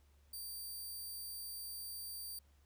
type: tone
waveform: 5% pulse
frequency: 4662 Hz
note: D8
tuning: 14 cents flat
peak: -37 dBFS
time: 0.33-2.39 s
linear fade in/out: 5 ms
effects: added 71 Hz sine -65 dBFS peak until 2.65 s + pink hiss -75 dBFS RMS until 2.65 s